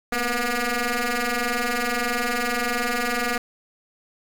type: ring-modulated tone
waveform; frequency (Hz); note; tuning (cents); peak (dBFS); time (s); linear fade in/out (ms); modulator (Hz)
10% pulse; 238.8; A#3; +42; -11; 0.12-3.38; 5; 966
effects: none